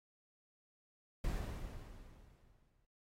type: noise with exponential decay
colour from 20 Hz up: brown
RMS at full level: -36 dBFS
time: 1.24-2.85 s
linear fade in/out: 2 ms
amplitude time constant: 350 ms
effects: noise-tail reverb RT60 0.1 s tail -19 dB re dry + AAC 48 kbps